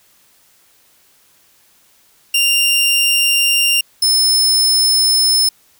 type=tone pair in turn; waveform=sawtooth; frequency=2786 / 5234 Hz; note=F7 / E8; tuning=-5 / -13 cents; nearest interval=major seventh; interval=1092 cents; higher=second; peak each=-8 / -8 dBFS; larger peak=neither; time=2.34-3.81 / 4.02-5.49 s; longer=neither; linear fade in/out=5 ms; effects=white hiss -53 dBFS RMS until 5.79 s